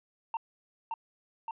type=tone with echo; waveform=triangle; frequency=910 Hz; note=A#5; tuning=42 cents flat; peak=-28 dBFS; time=0.34-0.37 s; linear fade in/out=2 ms; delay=570 ms; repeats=2; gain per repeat=-2 dB; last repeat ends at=1.51 s; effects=resampled to 8000 Hz